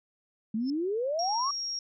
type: exponential sweep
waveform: sine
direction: up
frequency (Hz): 210.2 to 1174.7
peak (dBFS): -27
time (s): 0.54-1.51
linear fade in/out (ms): 5
type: tone with exponential growth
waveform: sine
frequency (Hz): 5274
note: E8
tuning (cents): 0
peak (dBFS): -37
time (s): 0.6-0.7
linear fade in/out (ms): 1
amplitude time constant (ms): 21
type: tone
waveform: sine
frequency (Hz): 5588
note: F8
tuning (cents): 0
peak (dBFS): -31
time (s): 1.19-1.79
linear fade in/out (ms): 2
effects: none